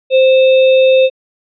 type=tone with sample-and-hold; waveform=sine; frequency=523.3 Hz; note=C5; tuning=in tune; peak=-5 dBFS; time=0.1-1.1 s; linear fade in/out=50 ms; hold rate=3150 Hz; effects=resampled to 11025 Hz